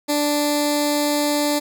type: tone with notch filter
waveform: 10% pulse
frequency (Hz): 293.7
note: D4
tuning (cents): 0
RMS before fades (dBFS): -20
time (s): 0.08-1.6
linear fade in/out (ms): 20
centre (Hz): 1400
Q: 0.68
effects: none